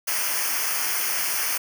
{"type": "noise with comb filter", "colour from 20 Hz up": "white", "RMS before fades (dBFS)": -25, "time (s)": [0.07, 1.58], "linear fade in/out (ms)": 10, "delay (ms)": 0.26, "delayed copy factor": -0.9, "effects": []}